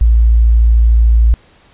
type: tone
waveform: sine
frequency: 56.8 Hz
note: A#1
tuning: 44 cents flat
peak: -5 dBFS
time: 0.01-1.34 s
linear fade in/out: 0 ms
effects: pink hiss -47 dBFS RMS until 1.73 s + resampled to 8000 Hz